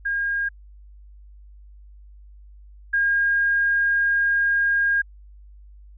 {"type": "tone pair in turn", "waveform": "sine", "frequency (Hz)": [1620, 1620], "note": ["G#6", "G#6"], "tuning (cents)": [-43, -43], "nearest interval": "unison", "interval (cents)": 0, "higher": "neither", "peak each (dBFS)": [-21, -17], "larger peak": "second", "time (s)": [[0.05, 0.49], [2.93, 5.02]], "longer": "second", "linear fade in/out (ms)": 10, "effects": ["added 50 Hz sine -43 dBFS peak until 5.97 s"]}